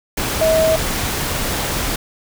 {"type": "tone in noise", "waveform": "sine", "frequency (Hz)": 640, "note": "D#5", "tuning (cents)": 49, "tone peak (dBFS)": -12, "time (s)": [0.41, 0.76], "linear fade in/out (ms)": 5, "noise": "pink", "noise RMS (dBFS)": -21, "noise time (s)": [0.17, 1.96], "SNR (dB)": 6, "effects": []}